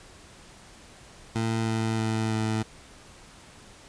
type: tone with pitch steps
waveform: 20% pulse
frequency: 112.8 / 111.83 / 110.86 / 109.91 Hz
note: A2 / A2 / A2 / A2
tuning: +44 / +29 / +13 / -1 cents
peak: -20 dBFS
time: 1.35-2.63 s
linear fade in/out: 10 ms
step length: 320 ms
effects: pink hiss -50 dBFS RMS until 3.88 s + resampled to 22050 Hz